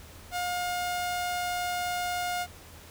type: tone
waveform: sawtooth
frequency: 713 Hz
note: F5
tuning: 36 cents sharp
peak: -25 dBFS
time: 0.31-2.47 s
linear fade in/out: 50 ms
effects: added 83 Hz sine -52 dBFS peak until 2.9 s + pink hiss -50 dBFS RMS until 2.9 s